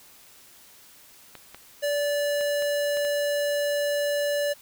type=clicks; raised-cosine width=0.3 ms; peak=-25 dBFS; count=6; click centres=1.353 / 1.546 / 2.41 / 2.623 / 2.971 / 3.05 s
type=tone; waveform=square; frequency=580 Hz; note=D5; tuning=22 cents flat; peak=-24 dBFS; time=1.82-4.54 s; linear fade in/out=20 ms
effects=white hiss -52 dBFS RMS until 4.61 s